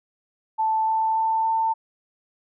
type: tone with pitch steps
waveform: sine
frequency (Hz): 880 / 885.1 / 890.2 / 895.4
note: A5 / A5 / A5 / A5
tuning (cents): 0 / +10 / +20 / +30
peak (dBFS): -19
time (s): 0.58-1.74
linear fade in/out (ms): 20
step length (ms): 290
effects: none